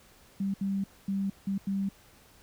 sine tone bursts at uneven times, 196 Hz, G3, in tune, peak -27 dBFS, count 5, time 0.4-0.54 / 0.61-0.84 / 1.08-1.3 / 1.47-1.58 / 1.67-1.89 s, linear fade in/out 5 ms, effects pink hiss -58 dBFS RMS until 2.42 s

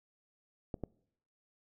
clicks, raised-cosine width 2 ms, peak -24 dBFS, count 2, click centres 0.742 / 0.837 s, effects noise-tail reverb RT60 0.7 s tail -24 dB re dry

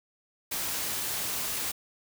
white noise, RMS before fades -32 dBFS, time 0.51-1.72 s, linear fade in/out 10 ms, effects none

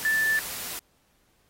sine tone in noise, 1760 Hz, A6, in tune, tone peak -21 dBFS, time 0.05-0.39 s, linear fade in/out 0 ms, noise white, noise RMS -35 dBFS, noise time 0-0.79 s, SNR +11 dB, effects pink hiss -67 dBFS RMS until 1.49 s + AAC 48 kbps

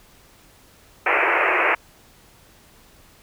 white band-pass noise, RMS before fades -19 dBFS, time 1.06-1.75 s, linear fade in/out 5 ms, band 330 to 2600 Hz, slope 96 dB/octave, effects pink hiss -52 dBFS RMS until 3.22 s

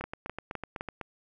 two click trains, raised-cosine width 0.5 ms, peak -19 / -21 dBFS, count 4 / 9, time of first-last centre 0.04-0.809 / 0.01-1.013 s, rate 3.9 / 7.98 Hz, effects none

